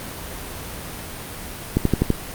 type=click train; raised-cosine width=3 ms; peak=-3 dBFS; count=5; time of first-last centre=1.77-2.103 s; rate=12 Hz; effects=pink hiss -33 dBFS RMS until 2.34 s + Opus 32 kbps